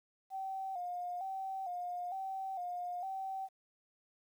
sine tone with vibrato, 740 Hz, F#5, in tune, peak -37 dBFS, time 0.3-3.49 s, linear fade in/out 50 ms, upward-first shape square, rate 1.1 Hz, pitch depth 68 cents each way, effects 11-bit

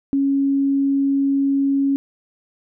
sine tone, 276.1 Hz, C#4, 7 cents flat, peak -15 dBFS, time 0.13-1.96 s, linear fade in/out 0 ms, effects none

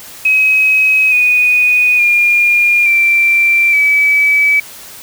sine tone with pitch steps, 2543 / 2478 / 2414 / 2352 / 2292 Hz, D#7 / D#7 / D7 / D7 / D7, +37 / -8 / +47 / +2 / -43 cents, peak -7 dBFS, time 0.25-4.6 s, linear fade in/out 5 ms, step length 870 ms, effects white hiss -33 dBFS RMS until 5.02 s

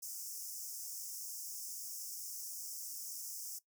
pink high-pass noise, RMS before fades -45 dBFS, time 0.02-3.59 s, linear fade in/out 10 ms, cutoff 5200 Hz, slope 96 dB/octave, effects noise-tail reverb RT60 0.1 s tail -17 dB re dry

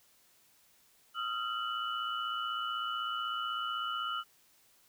sine tone cluster, 1258 / 1374 / 2965 Hz, D#6 / F6 / F#7, +19 / -29 / +3 cents, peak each -38 / -36 / -39 dBFS, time 1.14-4.24 s, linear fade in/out 50 ms, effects white hiss -66 dBFS RMS until 4.88 s

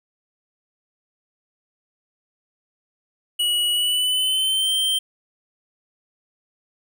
square tone with pitch glide, 2925 to 3135 Hz, F#7 to G7, -21 to -1 cents, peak -19 dBFS, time 3.39-4.99 s, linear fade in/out 10 ms, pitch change +120 cents, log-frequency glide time 3.73-4.72 s, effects none

